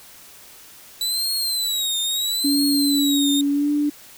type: tone with vibrato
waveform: sawtooth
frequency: 3951 Hz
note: B7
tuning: in tune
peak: -18 dBFS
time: 1.01-3.41 s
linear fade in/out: 2 ms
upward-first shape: triangle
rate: 0.76 Hz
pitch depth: 150 cents each way
type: tone with pitch glide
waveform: sine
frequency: 283.9 to 293.4 Hz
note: C#4 to D4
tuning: +41 to -2 cents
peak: -17 dBFS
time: 2.44-3.9 s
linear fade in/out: 10 ms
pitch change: +57 cents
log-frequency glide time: 3.51-3.71 s
effects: white hiss -45 dBFS RMS until 4.17 s